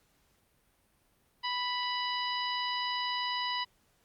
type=harmonic tone; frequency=987.8 Hz; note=B5; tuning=in tune; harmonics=1 / 2 / 3 / 4 / 5; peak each=-34 / -38 / -37 / -40 / -40 dBFS; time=1.43-3.65 s; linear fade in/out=20 ms; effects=pink hiss -70 dBFS RMS until 4.04 s + Opus 48 kbps